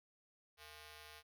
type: ring-modulated tone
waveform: 5% pulse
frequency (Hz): 378.5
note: F#4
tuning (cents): +39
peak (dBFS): -40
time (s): 0.57-1.23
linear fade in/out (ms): 50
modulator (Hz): 302
effects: none